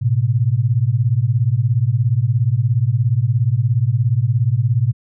sine beating tone pair, 110 / 127 Hz, A2 / B2, 0 / +49 cents, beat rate 17 Hz, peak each -16 dBFS, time 0.01-4.93 s, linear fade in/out 20 ms, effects none

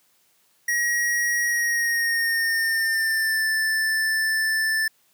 square tone with pitch glide, 1900 to 1762.6 Hz, A#6 to A6, +33 to +3 cents, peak -21 dBFS, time 0.68-4.88 s, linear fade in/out 5 ms, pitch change -130 cents, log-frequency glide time 1.44-3.47 s, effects white hiss -63 dBFS RMS until 5.13 s + high-pass 100 Hz 12 dB/octave

